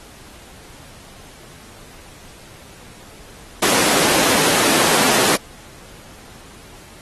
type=high-pass noise; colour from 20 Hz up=pink; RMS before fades=-17 dBFS; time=3.62-5.36 s; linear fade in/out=5 ms; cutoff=250 Hz; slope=12 dB/octave; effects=pink hiss -43 dBFS RMS until 7.01 s + AAC 32 kbps